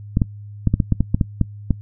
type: clicks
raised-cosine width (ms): 5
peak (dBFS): -3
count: 11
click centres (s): 0.171 / 0.218 / 0.673 / 0.74 / 0.802 / 0.923 / 1.006 / 1.145 / 1.212 / 1.413 / 1.707
effects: noise-tail reverb RT60 0.1 s tail -21 dB re dry + added 103 Hz sine -33 dBFS peak until 1.81 s